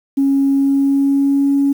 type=tone with pitch glide; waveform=sine; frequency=275 to 279.2 Hz; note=C#4 to C#4; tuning=-14 to +13 cents; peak=-10 dBFS; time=0.17-1.73 s; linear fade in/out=10 ms; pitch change=+27 cents; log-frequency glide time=0.57-1.52 s; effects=tanh soft clip ceiling -6 dBFS + 7-bit

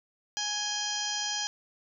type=harmonic tone with a mistuned harmonic; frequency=834 Hz; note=G#5; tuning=7 cents sharp; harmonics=1 / 2 / 3 / 4 / 5 / 6 / 7 / 8; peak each=-39 / -39 / -46 / -35 / -42 / -36 / -36 / -40 dBFS; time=0.37-1.47 s; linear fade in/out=0 ms; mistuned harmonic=4; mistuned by=-81 cents; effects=none

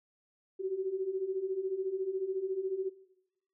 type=beating tone pair; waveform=sine; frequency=370 / 384 Hz; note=F#4 / G4; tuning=0 / -36 cents; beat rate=14 Hz; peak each=-36 / -33 dBFS; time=0.59-2.9 s; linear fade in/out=20 ms; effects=noise-tail reverb RT60 0.9 s tail -18 dB re dry

